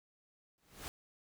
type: noise with exponential growth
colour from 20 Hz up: pink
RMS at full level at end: -41 dBFS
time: 0.58-0.88 s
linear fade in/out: 0 ms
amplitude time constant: 65 ms
effects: none